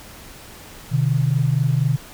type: tone pair together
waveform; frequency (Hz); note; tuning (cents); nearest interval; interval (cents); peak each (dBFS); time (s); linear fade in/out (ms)
sine; 127.31 / 151.4; C3 / D#3; -47 / -47; minor third; 300; -18 / -19; 0.91-1.97; 20
effects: pink hiss -41 dBFS RMS until 2.13 s